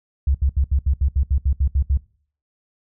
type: tone bursts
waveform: sine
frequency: 68.5 Hz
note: C#2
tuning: 20 cents flat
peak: -14 dBFS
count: 12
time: 0.27-1.974 s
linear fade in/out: 5 ms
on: 76 ms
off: 72 ms
effects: noise-tail reverb RT60 0.5 s tail -22 dB re dry